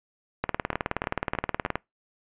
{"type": "two click trains", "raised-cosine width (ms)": 0.5, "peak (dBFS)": [-16, -10], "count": [4, 26], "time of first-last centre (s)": [[0.73, 1.662], [0.44, 1.756]], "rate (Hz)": [3.22, 19], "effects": ["noise-tail reverb RT60 0.2 s tail -25 dB re dry", "resampled to 8000 Hz"]}